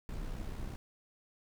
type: noise with amplitude modulation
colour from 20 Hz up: brown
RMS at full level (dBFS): -38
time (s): 0.09-0.76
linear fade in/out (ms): 0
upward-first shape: sine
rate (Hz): 65.4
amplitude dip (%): 45
effects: none